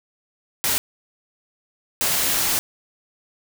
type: noise bursts at uneven times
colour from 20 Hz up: white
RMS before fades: -21 dBFS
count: 2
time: 0.64-0.78 / 2.01-2.59 s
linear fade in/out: 0 ms
effects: none